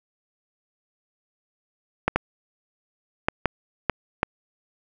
clicks, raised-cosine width 0.5 ms, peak -4 dBFS, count 6, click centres 2.08 / 2.16 / 3.285 / 3.457 / 3.897 / 4.231 s, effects none

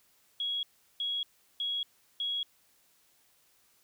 sine tone bursts, 3322 Hz, G#7, in tune, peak -30 dBFS, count 4, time 0.4-2.43 s, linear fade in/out 2 ms, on 230 ms, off 370 ms, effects white hiss -67 dBFS RMS until 3.83 s

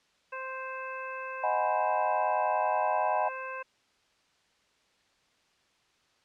harmonic tone, 523.3 Hz, C5, in tune, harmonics 1 / 2 / 3 / 4 / 5, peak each -41 / -39 / -41 / -53 / -43 dBFS, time 0.32-3.63 s, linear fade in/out 10 ms
sine chord, G# minor seventh, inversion second, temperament equal, 622.3 / 740 / 830.6 / 987.8 Hz, D#5 / F#5 / G#5 / B5, 0 / 0 / 0 / 0 cents, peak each -31 dBFS, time 1.43-3.29 s, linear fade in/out 10 ms
effects white hiss -68 dBFS RMS until 6.24 s + low-pass 5000 Hz 12 dB/octave

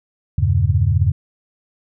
sine chord, E diminished seventh, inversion none, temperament equal, 82.41 / 98 / 116.54 / 138.59 Hz, E2 / G2 / Bb2 / Db3, 0 / 0 / 0 / 0 cents, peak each -18 / -16 / -22 / -20 dBFS, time 0.38-1.12 s, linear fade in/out 5 ms, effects none

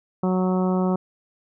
harmonic tone, 184.7 Hz, F#3, 3 cents flat, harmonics 1 / 2 / 3 / 4 / 5 / 6 / 7, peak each -20 / -26 / -30 / -32 / -34 / -36 / -37 dBFS, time 0.23-0.96 s, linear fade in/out 5 ms, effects none

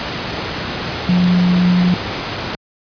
sine tone in noise, 179 Hz, F3, 43 cents sharp, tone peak -10 dBFS, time 1.09-1.94 s, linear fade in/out 0 ms, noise pink, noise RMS -22 dBFS, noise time 0-2.55 s, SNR +9 dB, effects high-pass 80 Hz 12 dB/octave + resampled to 11025 Hz

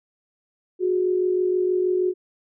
sine tone pair together, 364.5 / 410.8 Hz, F#4 / G#4, -26 / -19 cents, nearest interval major second, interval 207 cents, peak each -19 / -27 dBFS, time 0.79-2.14 s, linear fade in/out 50 ms, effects none

